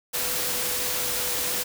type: tone in noise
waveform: sine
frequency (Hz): 493.9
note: B4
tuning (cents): 0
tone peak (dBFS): -38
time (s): 0.13-1.64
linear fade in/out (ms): 20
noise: white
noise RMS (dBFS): -27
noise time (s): 0.13-1.64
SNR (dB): -14
effects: none

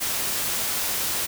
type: noise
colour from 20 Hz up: white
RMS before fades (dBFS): -26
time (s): 0-1.27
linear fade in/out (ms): 20
effects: none

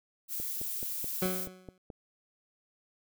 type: noise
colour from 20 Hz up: violet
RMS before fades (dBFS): -36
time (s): 0.28-1.48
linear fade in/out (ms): 50
type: click train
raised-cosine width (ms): 2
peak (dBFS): -29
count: 8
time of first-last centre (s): 0.4-1.902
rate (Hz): 4.66
type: tone with exponential decay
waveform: 20% pulse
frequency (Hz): 185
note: F#3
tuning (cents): 0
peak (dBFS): -22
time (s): 1.22-1.78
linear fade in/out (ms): 2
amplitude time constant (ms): 120
effects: none

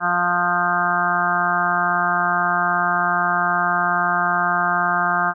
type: harmonic tone with a mistuned harmonic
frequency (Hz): 176.2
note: F3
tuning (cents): +16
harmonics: 1 / 2 / 4 / 5 / 6 / 7 / 8 / 9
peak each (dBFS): -30 / -34 / -23 / -27 / -26 / -22 / -25 / -23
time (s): 0-5.34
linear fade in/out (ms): 50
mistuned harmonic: 9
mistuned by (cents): -18
effects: none

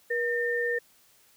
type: tone pair together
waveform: sine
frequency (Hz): 478.6 / 1812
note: A#4 / A#6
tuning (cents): +46 / -50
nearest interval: octave + major seventh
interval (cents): 2304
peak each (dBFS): -28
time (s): 0.1-0.79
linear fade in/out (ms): 10
effects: white hiss -61 dBFS RMS until 1.36 s

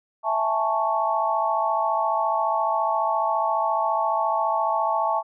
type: chord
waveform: sine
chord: A major seventh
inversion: second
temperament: equal with one note detuned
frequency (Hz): 659.3 / 830.6 / 885.1 / 1108.7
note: E5 / G#5 / A5 / C#6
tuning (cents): 0 / 0 / +10 / 0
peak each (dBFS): -26 / -28 / -24 / -26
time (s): 0.23-5.23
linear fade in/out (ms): 50
effects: none

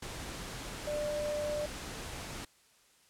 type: tone in noise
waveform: sine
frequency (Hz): 595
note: D5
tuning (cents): +22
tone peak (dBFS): -32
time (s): 0.87-1.66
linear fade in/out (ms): 5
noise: pink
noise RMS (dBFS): -42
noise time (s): 0.02-2.45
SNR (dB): +7
effects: white hiss -65 dBFS RMS until 3.09 s + low-pass 10000 Hz 12 dB/octave

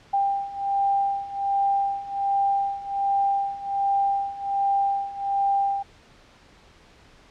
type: beating tone pair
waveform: sine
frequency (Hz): 793 / 794.3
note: G5 / G5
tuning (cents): +20 / +23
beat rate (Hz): 1.3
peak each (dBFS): -26 / -23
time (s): 0.13-5.83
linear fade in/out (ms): 10
effects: pink hiss -53 dBFS RMS until 7.3 s + low-pass 5000 Hz 12 dB/octave

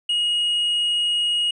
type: tone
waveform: triangle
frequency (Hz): 2883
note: F#7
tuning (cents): -46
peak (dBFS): -17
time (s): 0.09-1.51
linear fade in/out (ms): 5
effects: resampled to 22050 Hz

